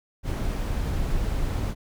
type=noise; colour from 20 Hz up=brown; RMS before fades=-26 dBFS; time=0.23-1.75 s; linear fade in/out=50 ms; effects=none